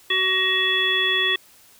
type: harmonic tone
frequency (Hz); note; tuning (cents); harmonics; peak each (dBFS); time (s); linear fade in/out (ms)
376.2; F#4; +29; 1 / 3 / 5 / 7 / 9; -29 / -31 / -22 / -27 / -21; 0.1-1.36; 5
effects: white hiss -52 dBFS RMS until 1.79 s